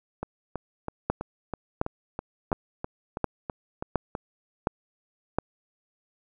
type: two click trains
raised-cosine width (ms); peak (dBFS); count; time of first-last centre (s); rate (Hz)
1; -9 / -17; 7 / 13; 1.1-5.386 / 0.23-4.152; 1.4 / 3.06
effects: none